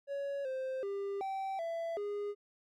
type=tone with pitch steps; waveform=triangle; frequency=560 / 523 / 398.2 / 774 / 667 / 410.5 Hz; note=C#5 / C5 / G4 / G5 / E5 / G#4; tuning=+18 / -1 / +27 / -22 / +20 / -20 cents; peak=-33 dBFS; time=0.07-2.35 s; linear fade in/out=50 ms; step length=380 ms; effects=none